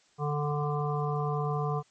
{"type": "harmonic tone", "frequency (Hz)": 147.2, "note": "D3", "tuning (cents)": 4, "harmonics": [1, 3, 5, 7, 8], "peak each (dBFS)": [-29, -34, -36, -37, -38], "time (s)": [0.18, 1.83], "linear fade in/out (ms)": 50, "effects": ["white hiss -65 dBFS RMS until 1.9 s", "MP3 32 kbps"]}